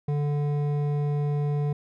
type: tone with hard clipping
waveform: triangle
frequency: 146 Hz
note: D3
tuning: 10 cents flat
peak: -25 dBFS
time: 0.08-1.73 s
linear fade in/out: 5 ms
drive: 14 dB
effects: none